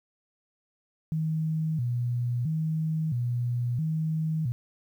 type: tone with vibrato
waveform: sine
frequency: 138.59 Hz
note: C#3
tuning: in tune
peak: -25 dBFS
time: 1.12-4.52 s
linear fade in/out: 0 ms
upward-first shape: square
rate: 0.75 Hz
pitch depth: 230 cents each way
effects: 10-bit